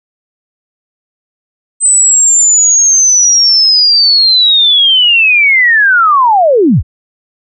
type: linear sweep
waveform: sine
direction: down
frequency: 8170 to 41.2 Hz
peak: -4 dBFS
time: 1.8-6.83 s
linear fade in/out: 50 ms
effects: none